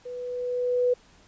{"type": "tone with level ramp", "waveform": "sine", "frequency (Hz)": 493.9, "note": "B4", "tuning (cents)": 0, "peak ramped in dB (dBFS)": [-34, -18], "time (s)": [0.05, 0.94], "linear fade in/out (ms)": 10, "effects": ["pink hiss -57 dBFS RMS until 1.27 s", "resampled to 16000 Hz"]}